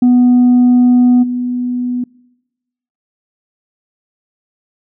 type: tone with level steps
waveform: sine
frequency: 246.9 Hz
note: B3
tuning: in tune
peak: -3 / -14 dBFS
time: 0.02-2.04 s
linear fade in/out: 5 ms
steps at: 1.22 s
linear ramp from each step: 20 ms
effects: noise-tail reverb RT60 1.0 s tail -25 dB re dry + tanh soft clip ceiling -4 dBFS